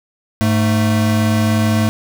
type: tone pair together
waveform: square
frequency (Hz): 103.83 / 220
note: G#2 / A3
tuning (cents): 0 / 0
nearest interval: octave + minor second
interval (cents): 1300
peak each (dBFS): -16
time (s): 0.41-1.89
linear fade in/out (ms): 0
effects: none